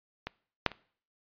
clicks, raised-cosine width 0.3 ms, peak -19 / -7 / -27 dBFS, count 3, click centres 0.27 / 0.663 / 0.717 s, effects noise-tail reverb RT60 0.5 s tail -23 dB re dry + resampled to 11025 Hz

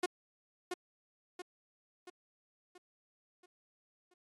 sawtooth tone with echo, 360 Hz, F#4, 47 cents flat, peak -26 dBFS, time 0.03-0.06 s, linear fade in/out 5 ms, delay 680 ms, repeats 6, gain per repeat -6 dB, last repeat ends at 4.14 s, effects AAC 32 kbps

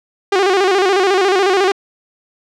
sawtooth tone with vibrato, 382.7 Hz, G4, 42 cents flat, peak -7 dBFS, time 0.32-1.72 s, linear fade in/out 5 ms, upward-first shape square, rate 14 Hz, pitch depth 78 cents each way, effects low-pass 5000 Hz 12 dB/octave

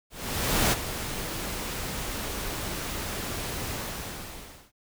pink noise with ADSR envelope, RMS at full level -22 dBFS, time 0.1-4.72 s, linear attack 620 ms, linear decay 28 ms, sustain -11 dB, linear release 1000 ms, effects none

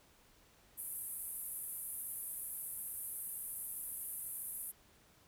pink band-pass noise, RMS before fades -44 dBFS, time 0.77-4.72 s, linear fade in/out 20 ms, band 10000 to 13000 Hz, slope 48 dB/octave, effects pink hiss -66 dBFS RMS until 5.27 s

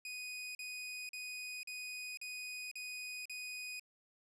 sawtooth tone bursts, 2488 Hz, D#7, 1 cent flat, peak -39 dBFS, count 7, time 0.05-3.796 s, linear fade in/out 2 ms, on 500 ms, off 41 ms, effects low-pass 12000 Hz 12 dB/octave

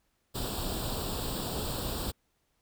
pink noise with comb filter, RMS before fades -34 dBFS, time 0.34-2.12 s, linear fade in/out 20 ms, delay 0.24 ms, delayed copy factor +0.8, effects pink hiss -75 dBFS RMS until 2.61 s

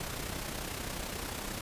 pink noise with amplitude modulation, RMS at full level -36 dBFS, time 0-1.61 s, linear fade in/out 5 ms, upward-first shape sine, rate 31.2 Hz, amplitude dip 50%, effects resampled to 32000 Hz

